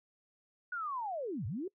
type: linear two-way sweep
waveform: sine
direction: down then up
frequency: 1485 to 86 to 398.9 Hz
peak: -35 dBFS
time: 0.72-1.68 s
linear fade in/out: 5 ms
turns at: 1.46 s
effects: noise-tail reverb RT60 0.1 s tail -23 dB re dry